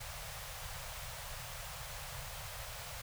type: band-stop noise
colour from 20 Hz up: pink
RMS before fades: -45 dBFS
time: 0-3.02 s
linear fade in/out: 10 ms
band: 150 to 520 Hz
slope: 48 dB/octave
effects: none